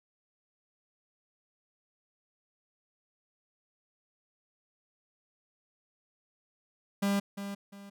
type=tone with echo; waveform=45% pulse; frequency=199.7 Hz; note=G3; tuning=32 cents sharp; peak=-26 dBFS; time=7.02-7.2 s; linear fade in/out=10 ms; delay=350 ms; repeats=2; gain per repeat=-10 dB; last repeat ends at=7.9 s; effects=none